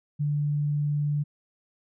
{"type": "tone", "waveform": "sine", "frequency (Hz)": 146.83, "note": "D3", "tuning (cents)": 0, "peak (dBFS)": -23, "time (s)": [0.19, 1.24], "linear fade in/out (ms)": 20, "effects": []}